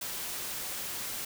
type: noise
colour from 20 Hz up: white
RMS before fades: -37 dBFS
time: 0.01-1.25 s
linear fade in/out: 5 ms
effects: none